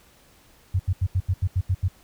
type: tone bursts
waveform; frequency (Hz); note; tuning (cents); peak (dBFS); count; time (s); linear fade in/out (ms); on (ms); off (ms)
sine; 92.5; F#2; 0; -18; 9; 0.74-1.884; 10; 56; 80
effects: pink hiss -56 dBFS RMS until 2.03 s